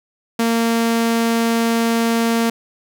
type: tone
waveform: sawtooth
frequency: 230 Hz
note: A#3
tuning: 23 cents flat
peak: -11 dBFS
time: 0.39-2.5 s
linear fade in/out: 5 ms
effects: none